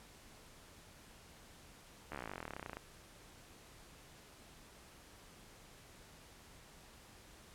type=slowing click train; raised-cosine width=0.5 ms; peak=-28 dBFS; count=29; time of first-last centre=2.12-2.77 s; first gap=13 ms; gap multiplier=1.04; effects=pink hiss -59 dBFS RMS until 7.54 s + low-pass 12000 Hz 12 dB/octave